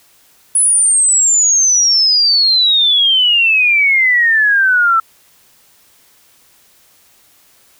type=exponential sweep; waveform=sine; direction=down; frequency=10320 to 1318.5 Hz; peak=-8 dBFS; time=0.55-5 s; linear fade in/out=5 ms; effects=white hiss -50 dBFS RMS until 7.79 s